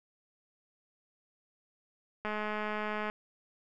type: click train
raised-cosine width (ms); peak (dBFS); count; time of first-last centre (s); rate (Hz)
0.5; -21; 181; 2.25-3.099; 212
effects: none